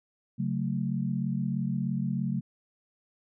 sine chord, F# minor, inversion second, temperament just, 138.75 / 185 / 222 Hz, C#3 / F#3 / A3, +2 / 0 / +16 cents, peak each -31 / -31 / -32 dBFS, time 0.38-2.41 s, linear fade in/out 20 ms, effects none

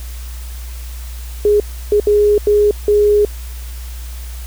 sine tone bursts at uneven times, 415.3 Hz, G#4, in tune, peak -8 dBFS, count 5, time 1.45-1.6 / 1.92-2 / 2.07-2.38 / 2.47-2.71 / 2.88-3.25 s, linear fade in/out 2 ms, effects added 60 Hz sine -25 dBFS peak until 4.46 s + white hiss -38 dBFS RMS until 4.46 s

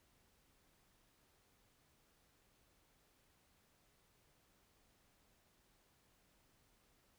silence, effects pink hiss -74 dBFS RMS until 7.18 s

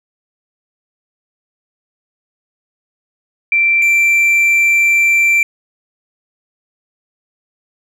sine / triangle tone pair in turn, 2349 / 2349 Hz, D7 / D7, 0 / 0 cents, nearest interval unison, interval 0 cents, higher neither, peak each -9 / -7 dBFS, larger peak second, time 3.52-3.82 / 3.82-5.43 s, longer second, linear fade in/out 2 ms, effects none

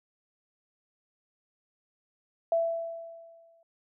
sine tone with exponential decay, 666 Hz, E5, 18 cents sharp, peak -21 dBFS, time 2.52-3.63 s, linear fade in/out 2 ms, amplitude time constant 240 ms, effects none

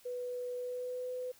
sine tone with pitch glide, 493.9 to 502.5 Hz, B4 to B4, 0 to +30 cents, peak -36 dBFS, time 0.05-1.32 s, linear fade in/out 10 ms, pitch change +30 cents, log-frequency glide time 0.56-1.11 s, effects white hiss -62 dBFS RMS until 1.39 s

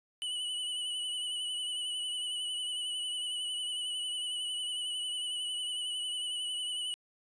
square tone with vibrato, 2967 Hz, F#7, 4 cents sharp, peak -34 dBFS, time 0.22-6.94 s, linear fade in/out 0 ms, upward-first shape sine, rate 11 Hz, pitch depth 35 cents each way, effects resampled to 22050 Hz

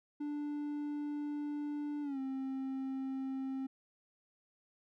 triangle tone with pitch glide, 293.7 to 266.2 Hz, D4 to C4, 0 to +30 cents, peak -34 dBFS, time 0.2-3.67 s, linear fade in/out 10 ms, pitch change -170 cents, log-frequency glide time 2.02-2.19 s, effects none

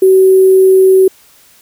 sine tone with sample-and-hold, 379 Hz, F#4, 42 cents sharp, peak -3 dBFS, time 0.02-1.08 s, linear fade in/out 5 ms, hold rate 11025 Hz, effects white hiss -45 dBFS RMS until 1.61 s

